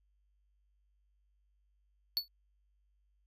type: tone with exponential decay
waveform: square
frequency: 4440 Hz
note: C#8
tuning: 2 cents sharp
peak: -26 dBFS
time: 2.17-2.28 s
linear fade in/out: 0 ms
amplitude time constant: 22 ms
effects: added 50 Hz sine -70 dBFS peak until 3.26 s + resampled to 32000 Hz